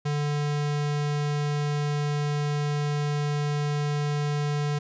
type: tone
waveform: square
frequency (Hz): 146.8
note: D3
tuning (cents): 0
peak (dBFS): -25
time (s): 0.05-4.79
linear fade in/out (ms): 10
effects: resampled to 16000 Hz